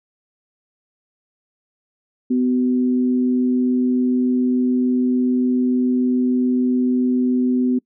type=tone pair together; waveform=sine; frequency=250.9 / 377.8 Hz; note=B3 / F#4; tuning=+28 / +36 cents; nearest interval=perfect fifth; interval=708 cents; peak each=-15 / -26 dBFS; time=2.3-7.79 s; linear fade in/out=10 ms; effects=noise-tail reverb RT60 0.1 s tail -24 dB re dry